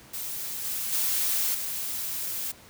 blue noise with level steps, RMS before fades -34 / -31 / -26 / -32 dBFS, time 0.13-2.52 s, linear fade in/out 10 ms, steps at 0.64 / 0.92 / 1.54 s, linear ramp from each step 10 ms, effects pink hiss -51 dBFS RMS until 2.69 s + high-pass 60 Hz 12 dB/octave

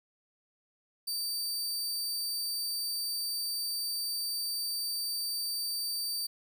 sawtooth tone, 4632 Hz, D8, 25 cents flat, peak -29 dBFS, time 1.07-6.27 s, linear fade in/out 10 ms, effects none

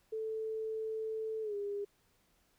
sine tone with pitch glide, 440 to 405.8 Hz, A4 to G#4, 0 to -40 cents, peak -35 dBFS, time 0.12-1.85 s, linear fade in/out 10 ms, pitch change -140 cents, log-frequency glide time 1.42-1.55 s, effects pink hiss -72 dBFS RMS until 2.58 s

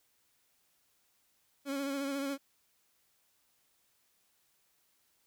30% pulse tone with vibrato, 277.2 Hz, C#4, in tune, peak -31 dBFS, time 1.65-2.38 s, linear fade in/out 50 ms, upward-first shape sine, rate 14 Hz, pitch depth 37 cents each way, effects white hiss -73 dBFS RMS until 5.26 s

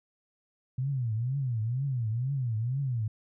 sine tone with vibrato, 123.47 Hz, B2, in tune, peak -27 dBFS, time 0.78-3.08 s, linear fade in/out 5 ms, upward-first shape triangle, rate 2.1 Hz, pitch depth 260 cents each way, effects none

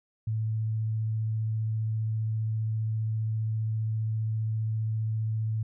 sine tone with vibrato, 110 Hz, A2, in tune, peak -26 dBFS, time 0.27-5.63 s, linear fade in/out 5 ms, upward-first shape triangle, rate 15 Hz, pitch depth 12 cents each way, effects none

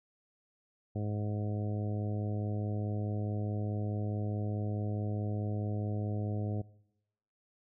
harmonic tone, 104.7 Hz, G#2, 15 cents sharp, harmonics 1 / 2 / 3 / 4 / 5 / 6 / 7, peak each -33 / -39 / -43 / -45 / -47 / -49 / -50 dBFS, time 0.95-6.62 s, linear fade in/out 10 ms, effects noise-tail reverb RT60 0.9 s tail -22 dB re dry

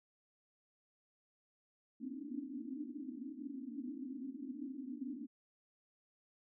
white band-pass noise, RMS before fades -45 dBFS, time 2-5.27 s, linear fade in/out 20 ms, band 240 to 300 Hz, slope 96 dB/octave, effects none

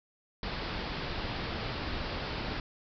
pink low-pass noise, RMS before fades -36 dBFS, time 0.43-2.6 s, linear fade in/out 2 ms, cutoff 5100 Hz, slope 96 dB/octave, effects none

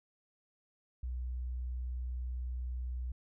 sine tone, 62 Hz, B1, 7 cents sharp, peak -35 dBFS, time 1.03-3.12 s, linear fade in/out 5 ms, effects none

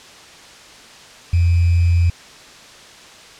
sine tone with sample-and-hold, 86 Hz, F2, 26 cents flat, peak -11 dBFS, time 1.33-2.1 s, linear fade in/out 5 ms, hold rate 2450 Hz, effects white hiss -41 dBFS RMS until 3.39 s + low-pass 6000 Hz 12 dB/octave

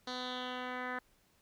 10% pulse tone with low-pass filter sweep, 251.3 Hz, B3, 30 cents sharp, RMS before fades -40 dBFS, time 0.07-0.99 s, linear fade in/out 5 ms, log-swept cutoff 4600 to 1800 Hz, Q 3.7, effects pink hiss -70 dBFS RMS until 1.41 s

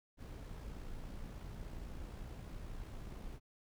brown noise with amplitude modulation, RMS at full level -45 dBFS, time 0.17-3.4 s, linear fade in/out 50 ms, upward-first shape sine, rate 59 Hz, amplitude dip 35%, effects none

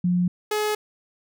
sine / sawtooth tone pair in turn, 178.1 / 423.6 Hz, F3 / G#4, +34 / +34 cents, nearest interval octave + minor third, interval 1500 cents, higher second, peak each -18 dBFS, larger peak neither, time 0.04-0.28 / 0.51-0.75 s, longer neither, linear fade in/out 5 ms, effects none

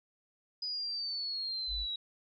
sine exponential sweep, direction down, 4978 to 3842 Hz, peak -34 dBFS, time 0.62-1.96 s, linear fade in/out 5 ms
sine tone, 51.4 Hz, G#1, 17 cents flat, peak -37 dBFS, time 1.67-1.87 s, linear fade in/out 50 ms
effects none

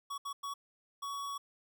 square tone bursts at uneven times, 1123 Hz, C#6, 22 cents sharp, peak -38 dBFS, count 4, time 0.1-0.18 / 0.25-0.33 / 0.43-0.54 / 1.02-1.38 s, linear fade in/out 10 ms, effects none

